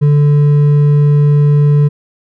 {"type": "tone with hard clipping", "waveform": "triangle", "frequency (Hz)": 146.1, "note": "D3", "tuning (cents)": -9, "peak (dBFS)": -7, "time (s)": [0.01, 1.89], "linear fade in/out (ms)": 20, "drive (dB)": 8, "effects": []}